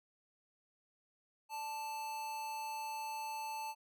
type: tone with amplitude modulation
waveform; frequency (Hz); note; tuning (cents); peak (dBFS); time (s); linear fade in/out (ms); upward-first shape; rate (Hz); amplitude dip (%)
square; 880; A5; 0; -39; 1.49-3.75; 50; sine; 286; 30
effects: none